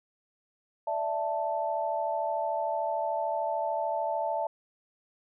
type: chord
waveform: sine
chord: D suspended second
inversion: none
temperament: just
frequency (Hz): 587.3 / 660.7 / 881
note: D5 / E5 / A5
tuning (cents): 0 / +4 / +2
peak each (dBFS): -34 / -31 / -31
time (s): 0.87-4.47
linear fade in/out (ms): 5
effects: none